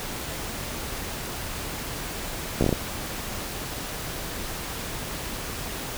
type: slowing click train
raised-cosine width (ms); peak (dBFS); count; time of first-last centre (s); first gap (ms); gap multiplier
2; -8; 6; 2.61-2.727; 14; 1.26
effects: pink hiss -33 dBFS RMS until 5.97 s